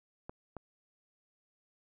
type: clicks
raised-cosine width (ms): 1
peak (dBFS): -28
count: 2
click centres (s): 0.295 / 0.567
effects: none